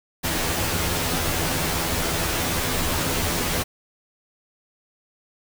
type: noise with comb filter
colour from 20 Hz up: pink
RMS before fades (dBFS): -24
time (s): 0.23-3.64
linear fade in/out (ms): 20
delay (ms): 12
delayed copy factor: +0.95
effects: none